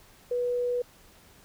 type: tone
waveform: sine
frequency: 489.1 Hz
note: B4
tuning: 17 cents flat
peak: -25 dBFS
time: 0.31-0.82 s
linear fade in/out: 5 ms
effects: pink hiss -56 dBFS RMS until 1.44 s